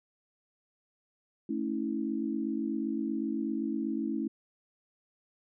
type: chord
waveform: sine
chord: A major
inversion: none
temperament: equal with one note detuned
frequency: 220 / 277.2 / 325.1 Hz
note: A3 / C#4 / E4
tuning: 0 / 0 / -24 cents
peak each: -34 dBFS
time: 1.49-4.28 s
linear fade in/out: 5 ms
effects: none